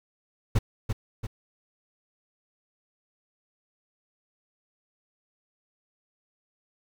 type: noise with echo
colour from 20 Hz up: brown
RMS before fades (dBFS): -20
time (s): 0.55-0.59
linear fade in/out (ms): 10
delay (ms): 340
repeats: 2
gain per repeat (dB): -6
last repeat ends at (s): 1.27
effects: none